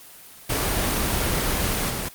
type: noise with level steps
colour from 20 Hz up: pink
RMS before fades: -23 / -27 dBFS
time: 0.49-2.09 s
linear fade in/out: 10 ms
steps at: 1.89 s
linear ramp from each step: 20 ms
effects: white hiss -45 dBFS RMS until 2.14 s + Opus 24 kbps